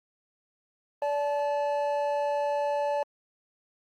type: tone pair together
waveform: triangle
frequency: 577.8 / 867 Hz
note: D5 / A5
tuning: -28 / -26 cents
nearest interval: perfect fifth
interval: 702 cents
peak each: -25 / -28 dBFS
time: 1.02-3.03 s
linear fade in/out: 2 ms
effects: Opus 24 kbps